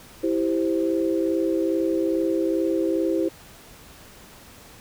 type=chord; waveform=sine; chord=C major; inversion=first; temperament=equal; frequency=329.6 / 392 / 523.3 Hz; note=E4 / G4 / C5; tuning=0 / 0 / 0 cents; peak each=-22 / -26 / -27 dBFS; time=0.23-3.29 s; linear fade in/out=10 ms; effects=pink hiss -47 dBFS RMS until 4.8 s